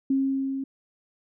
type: tone with level ramp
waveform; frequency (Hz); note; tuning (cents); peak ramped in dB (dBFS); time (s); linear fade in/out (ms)
sine; 269.7; C#4; -47; -19 to -28; 0.1-0.64; 5
effects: none